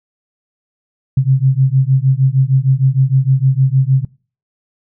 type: beating tone pair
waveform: sine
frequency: 130 / 136.5 Hz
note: C3 / C#3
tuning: -11 / -26 cents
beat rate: 6.5 Hz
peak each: -12 dBFS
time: 1.17-4.05 s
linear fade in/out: 5 ms
effects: noise-tail reverb RT60 0.4 s tail -24 dB re dry